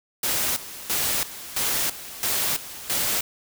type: noise with tremolo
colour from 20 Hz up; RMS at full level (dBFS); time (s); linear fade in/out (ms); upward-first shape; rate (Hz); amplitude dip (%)
white; -24; 0.23-3.21; 5; square; 1.5; 80
effects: none